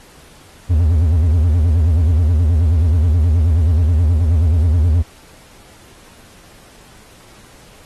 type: tone with vibrato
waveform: triangle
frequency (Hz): 81.5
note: E2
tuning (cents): -19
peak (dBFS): -8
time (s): 0.69-5.03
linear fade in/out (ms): 20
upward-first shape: sine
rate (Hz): 9.4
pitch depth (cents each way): 170
effects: pink hiss -45 dBFS RMS until 7.85 s + AAC 32 kbps